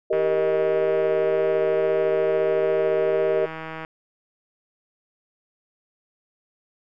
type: chord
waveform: sine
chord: Eb major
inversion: first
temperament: equal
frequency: 392 / 466.2 / 622.3 Hz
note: G4 / Bb4 / Eb5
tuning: 0 / 0 / 0 cents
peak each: -23 dBFS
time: 0.1-3.46 s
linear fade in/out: 10 ms
type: click train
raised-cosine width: 0.5 ms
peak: -19 dBFS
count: 596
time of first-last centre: 0.13-3.849 s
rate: 160 Hz
effects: none